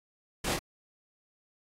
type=noise with echo; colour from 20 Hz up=pink; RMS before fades=-33 dBFS; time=0.44-0.54 s; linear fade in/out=5 ms; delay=26 ms; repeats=2; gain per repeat=-2 dB; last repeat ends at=0.592 s; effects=low-pass 11000 Hz 12 dB/octave + AAC 48 kbps